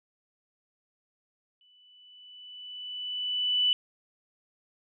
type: tone with exponential growth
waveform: sine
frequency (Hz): 2981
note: F#7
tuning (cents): +12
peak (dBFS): -20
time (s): 1.61-3.73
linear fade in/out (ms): 1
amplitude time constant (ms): 460
effects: none